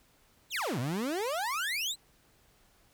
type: exponential two-way sweep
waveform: 30% pulse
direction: down then up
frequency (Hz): 4208 to 114.8 to 4208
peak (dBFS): -28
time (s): 0.5-1.96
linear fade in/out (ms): 50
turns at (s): 0.79
effects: pink hiss -65 dBFS RMS until 2.93 s